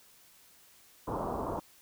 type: low-pass noise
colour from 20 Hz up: white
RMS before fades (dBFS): -35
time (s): 1.07-1.6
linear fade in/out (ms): 10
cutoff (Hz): 1100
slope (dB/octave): 48
effects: white hiss -60 dBFS RMS until 1.81 s